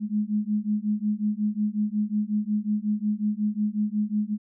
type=beating tone pair; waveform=sine; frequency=207.7 / 213.2 Hz; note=G#3 / G#3; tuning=0 / +46 cents; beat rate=5.5 Hz; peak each=-26 dBFS; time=0-4.38 s; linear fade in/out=50 ms; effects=none